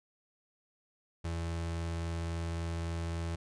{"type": "tone", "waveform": "35% pulse", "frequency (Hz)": 83.6, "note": "E2", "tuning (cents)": 25, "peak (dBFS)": -32, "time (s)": [1.24, 3.36], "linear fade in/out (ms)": 10, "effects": ["resampled to 22050 Hz"]}